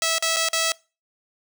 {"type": "tone with dropouts", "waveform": "5% pulse", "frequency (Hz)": 653, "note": "E5", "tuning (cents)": -17, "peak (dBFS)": -9, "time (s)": [0.02, 0.72], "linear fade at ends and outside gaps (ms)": 1, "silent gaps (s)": [[0.183, 0.224], [0.362, 0.367], [0.487, 0.531]], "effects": ["noise-tail reverb RT60 0.3 s tail -22 dB re dry"]}